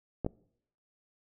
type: clicks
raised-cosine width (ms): 2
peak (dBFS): -18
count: 2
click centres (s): 0.247 / 0.264
effects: noise-tail reverb RT60 0.7 s tail -24 dB re dry